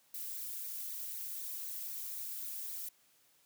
violet noise with flanger, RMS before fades -42 dBFS, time 0.14-2.89 s, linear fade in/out 5 ms, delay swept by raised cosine 0.47 to 3.07 ms, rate 3.9 Hz, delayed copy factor +0.8, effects white hiss -69 dBFS RMS until 3.45 s + high-pass 80 Hz 12 dB/octave

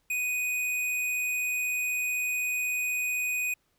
sine tone with hard clipping, 2489 Hz, D#7, in tune, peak -28 dBFS, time 0.1-3.54 s, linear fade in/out 5 ms, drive 18 dB, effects pink hiss -72 dBFS RMS until 3.78 s

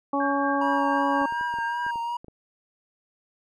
harmonic tone, 280.2 Hz, C#4, 19 cents sharp, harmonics 1 / 2 / 3 / 4, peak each -26 / -29 / -27 / -28 dBFS, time 0.13-1.26 s, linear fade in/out 5 ms
sine tone with tremolo, 1600 Hz, G6, 35 cents sharp, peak -28 dBFS, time 0.2-1.91 s, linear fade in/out 5 ms, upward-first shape sine, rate 4.3 Hz, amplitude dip 50%
triangle tone with vibrato, 947 Hz, A#5, 27 cents sharp, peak -25 dBFS, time 0.61-2.17 s, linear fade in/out 5 ms, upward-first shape triangle, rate 2.7 Hz, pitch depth 38 cents each way
clicks, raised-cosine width 2 ms, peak -31 dBFS, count 9, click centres 1.216 / 1.324 / 1.411 / 1.54 / 1.587 / 1.865 / 1.958 / 2.245 / 2.283 s
effects none

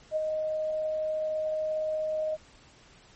sine tone with ADSR envelope, 622.3 Hz, D#5, in tune, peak -23 dBFS, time 0.11-2.37 s, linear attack 51 ms, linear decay 23 ms, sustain -4 dB, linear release 31 ms, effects pink hiss -56 dBFS RMS until 3.15 s + MP3 32 kbps

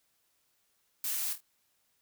blue noise with echo, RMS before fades -34 dBFS, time 1.04-1.33 s, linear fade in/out 2 ms, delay 25 ms, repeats 3, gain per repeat -8 dB, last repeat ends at 1.405 s, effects white hiss -74 dBFS RMS until 2.01 s

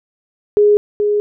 sine tone with echo, 415.3 Hz, G#4, in tune, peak -7 dBFS, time 0.57-0.77 s, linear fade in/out 0 ms, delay 430 ms, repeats 1, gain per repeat -5 dB, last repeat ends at 1.2 s, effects none

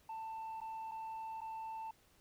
sine tone with dropouts, 889 Hz, A5, 18 cents sharp, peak -39 dBFS, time 0.09-1.91 s, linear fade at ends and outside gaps 5 ms, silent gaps 0.604-0.614 / 0.913-0.917 / 1.407-1.415 s, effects tanh soft clip ceiling -41 dBFS + pink hiss -69 dBFS RMS until 2.2 s

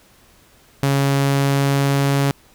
sawtooth tone with pitch glide, 138.59 to 139.47 Hz, C#3 to C#3, 0 to +11 cents, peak -11 dBFS, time 0.83-2.31 s, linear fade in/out 0 ms, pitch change +11 cents, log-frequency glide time 0.97-2.17 s, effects pink hiss -52 dBFS RMS until 2.54 s

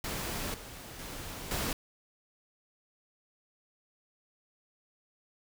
pink noise with level steps, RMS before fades -36 / -46 / -42 / -33 dBFS, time 0.04-1.73 s, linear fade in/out 2 ms, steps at 0.54 / 0.99 / 1.51 s, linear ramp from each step 2 ms, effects none

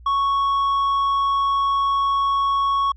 sine tone with tanh clipping, 1108.7 Hz, C#6, in tune, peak -18 dBFS, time 0.06-2.92 s, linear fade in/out 5 ms, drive 5 dB, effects added 60 Hz sine -41 dBFS peak until 2.96 s

